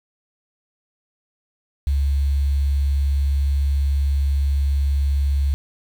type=tone; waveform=sine; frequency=69.8 Hz; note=C#2; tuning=13 cents sharp; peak=-16 dBFS; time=1.87-5.54 s; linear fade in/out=0 ms; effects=7-bit